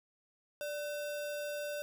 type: tone with sample-and-hold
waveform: sine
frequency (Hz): 587.3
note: D5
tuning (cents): 0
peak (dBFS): -36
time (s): 0.61-1.82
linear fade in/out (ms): 0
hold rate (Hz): 2100
effects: none